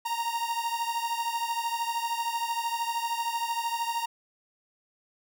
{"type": "beating tone pair", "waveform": "45% pulse", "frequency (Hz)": [926, 939], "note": ["A#5", "A#5"], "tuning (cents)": [-12, 12], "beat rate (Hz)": 13, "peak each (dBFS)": [-30, -33], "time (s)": [0.05, 4.06], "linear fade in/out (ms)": 10, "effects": []}